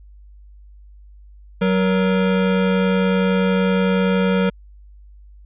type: tone pair together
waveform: square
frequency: 187.3 / 471.2 Hz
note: F#3 / A#4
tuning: +21 / +19 cents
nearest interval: octave + major third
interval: 1598 cents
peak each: -17 / -21 dBFS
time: 1.61-4.5 s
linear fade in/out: 10 ms
effects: added 50 Hz sine -41 dBFS peak until 5.45 s + resampled to 8000 Hz